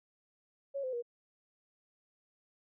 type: tone with pitch steps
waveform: sine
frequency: 554.4 / 514.3 / 477.1 Hz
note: C#5 / C5 / A#4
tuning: 0 / -30 / +40 cents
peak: -34 dBFS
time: 0.74-1.025 s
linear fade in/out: 20 ms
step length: 95 ms
effects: none